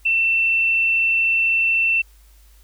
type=tone; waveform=sine; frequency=2686 Hz; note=E7; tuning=32 cents sharp; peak=-15 dBFS; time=0.05-2.02 s; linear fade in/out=10 ms; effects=added 51 Hz sine -47 dBFS peak until 2.63 s + white hiss -57 dBFS RMS until 2.63 s